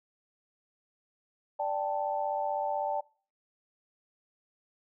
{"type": "chord", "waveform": "sine", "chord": "D suspended fourth", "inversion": "none", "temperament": "equal", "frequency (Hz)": [587.3, 784, 880], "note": ["D5", "G5", "A5"], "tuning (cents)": [0, 0, 0], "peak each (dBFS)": -33, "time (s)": [1.59, 3.01], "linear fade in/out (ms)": 10, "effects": ["noise-tail reverb RT60 0.4 s tail -23 dB re dry"]}